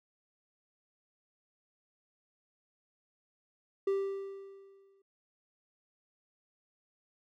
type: tone with exponential decay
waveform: triangle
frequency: 392 Hz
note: G4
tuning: in tune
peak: -24 dBFS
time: 3.87-5.02 s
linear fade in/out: 5 ms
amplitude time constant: 250 ms
effects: none